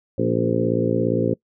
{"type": "harmonic tone with a mistuned harmonic", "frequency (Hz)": 57.4, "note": "A#1", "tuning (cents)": -26, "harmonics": [2, 3, 4, 5, 6, 7, 8, 9], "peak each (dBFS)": [-26, -26, -26, -26, -26, -26, -26, -26], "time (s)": [0.18, 1.34], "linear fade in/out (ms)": 5, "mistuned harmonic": 5, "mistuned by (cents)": -33, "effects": ["noise-tail reverb RT60 0.1 s tail -23 dB re dry"]}